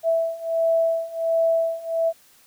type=beating tone pair; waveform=sine; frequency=658 / 659.4 Hz; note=E5 / E5; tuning=-3 / 0 cents; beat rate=1.4 Hz; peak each=-23 / -21 dBFS; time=0.03-2.13 s; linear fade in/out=50 ms; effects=white hiss -55 dBFS RMS until 2.46 s